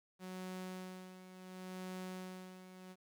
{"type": "tone with tremolo", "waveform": "sawtooth", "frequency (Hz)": 185, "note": "F#3", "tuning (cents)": 0, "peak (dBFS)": -39, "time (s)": [0.19, 2.96], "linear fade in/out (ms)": 50, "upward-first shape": "sine", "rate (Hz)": 0.7, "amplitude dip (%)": 70, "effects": ["12-bit"]}